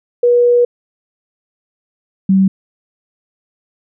sine tone pair in turn, 483.5 / 191.88 Hz, B4 / G3, -37 / -37 cents, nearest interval octave + major third, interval 1600 cents, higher first, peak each -7 dBFS, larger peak neither, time 0.23-0.65 / 2.29-2.48 s, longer first, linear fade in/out 5 ms, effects none

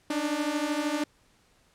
sawtooth beating tone pair, 289 / 302 Hz, D4 / D4, -28 / +48 cents, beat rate 13 Hz, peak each -27 / -25 dBFS, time 0.1-1.04 s, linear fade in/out 5 ms, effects pink hiss -64 dBFS RMS until 1.74 s + low-pass 10000 Hz 12 dB/octave

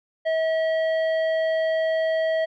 sine tone with hard clipping, 643 Hz, E5, 43 cents flat, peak -22 dBFS, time 0.25-2.46 s, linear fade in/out 20 ms, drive 10 dB, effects low-pass 4000 Hz 12 dB/octave

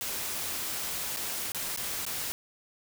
white noise with dropouts, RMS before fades -34 dBFS, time 0.01-2.32 s, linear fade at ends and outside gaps 0 ms, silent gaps 1.163-1.17 / 1.519-1.547 / 1.762-1.774 / 2.052-2.065 s, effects none

